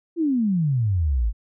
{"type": "exponential sweep", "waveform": "sine", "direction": "down", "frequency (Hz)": [349.2, 49.17], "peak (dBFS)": -18, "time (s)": [0.16, 1.33], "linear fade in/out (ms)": 50, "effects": []}